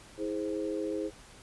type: chord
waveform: sine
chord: E augmented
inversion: none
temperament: equal with one note detuned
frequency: 322.5 / 415.3 / 523.3 Hz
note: E4 / G#4 / B#4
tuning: -38 / 0 / 0 cents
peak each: -34 / -35 / -37 dBFS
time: 0.17-1.11 s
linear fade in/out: 50 ms
effects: pink hiss -53 dBFS RMS until 1.42 s + resampled to 24000 Hz